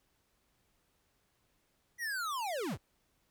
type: linear sweep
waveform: square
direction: down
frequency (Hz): 1971 to 49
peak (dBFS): -35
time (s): 1.98-2.78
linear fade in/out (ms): 50
effects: pink hiss -75 dBFS RMS until 3.3 s